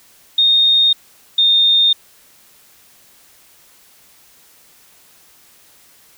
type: tone pair in turn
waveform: sine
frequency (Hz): 3689 / 3653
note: A#7 / A#7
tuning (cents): -19 / -36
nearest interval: unison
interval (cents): 17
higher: first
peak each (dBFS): -9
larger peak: neither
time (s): 0.38-0.93 / 1.38-1.93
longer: neither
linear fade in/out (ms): 5
effects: white hiss -49 dBFS RMS until 6.17 s